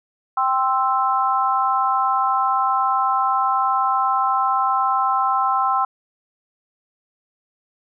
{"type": "chord", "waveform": "sine", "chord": "C major", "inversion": "second", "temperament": "equal", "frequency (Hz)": [784, 1046.5, 1318.5], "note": ["G5", "C6", "E6"], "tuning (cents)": [0, 0, 0], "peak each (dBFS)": [-21, -20, -21], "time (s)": [0.37, 5.85], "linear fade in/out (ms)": 5, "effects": []}